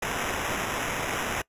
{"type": "noise with sample-and-hold", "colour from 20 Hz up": "violet", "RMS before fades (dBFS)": -30, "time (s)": [0.02, 1.42], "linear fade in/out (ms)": 5, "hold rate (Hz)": 4410, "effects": ["noise-tail reverb RT60 0.1 s tail -22 dB re dry", "resampled to 32000 Hz"]}